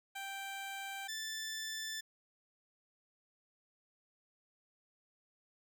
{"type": "tone pair in turn", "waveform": "15% pulse", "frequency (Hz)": [784, 1760], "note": ["G5", "A6"], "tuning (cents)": [0, 0], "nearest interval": "octave + major second", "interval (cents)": 1400, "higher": "second", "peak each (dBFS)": [-35, -33], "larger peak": "second", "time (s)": [[0.15, 1.08], [1.08, 2.01]], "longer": "neither", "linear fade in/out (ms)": 10, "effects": []}